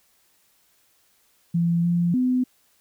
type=tone with pitch steps; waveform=sine; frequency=169.9 / 172.8 / 253 Hz; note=F3 / F3 / B3; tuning=-47 / -18 / +42 cents; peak=-18 dBFS; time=1.54-2.44 s; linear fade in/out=10 ms; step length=300 ms; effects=white hiss -63 dBFS RMS until 2.8 s